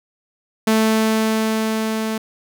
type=tone with level ramp; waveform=sawtooth; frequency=220 Hz; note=A3; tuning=in tune; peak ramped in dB=-9 to -17 dBFS; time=0.67-2.18 s; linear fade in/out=5 ms; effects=none